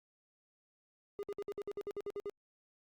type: tone bursts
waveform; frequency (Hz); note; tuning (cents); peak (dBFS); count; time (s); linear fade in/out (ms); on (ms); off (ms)
triangle; 406.6; G#4; -37; -35; 12; 1.19-2.297; 0; 40; 57
effects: Opus 48 kbps